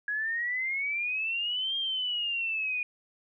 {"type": "exponential two-way sweep", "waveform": "sine", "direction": "up then down", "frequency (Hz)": [1661, 3223, 2446], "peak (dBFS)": -28, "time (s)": [0.08, 2.83], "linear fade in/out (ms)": 2, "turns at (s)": 1.76, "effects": []}